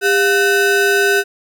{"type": "ring-modulated tone", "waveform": "square", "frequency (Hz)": 554.4, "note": "C#5", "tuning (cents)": 0, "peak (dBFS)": -9, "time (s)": [0.01, 1.24], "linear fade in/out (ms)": 50, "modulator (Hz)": 956, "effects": []}